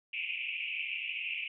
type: band-pass noise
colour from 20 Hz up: white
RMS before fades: -37 dBFS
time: 0.13-1.48 s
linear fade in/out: 5 ms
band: 2300 to 2800 Hz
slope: 96 dB/octave
effects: none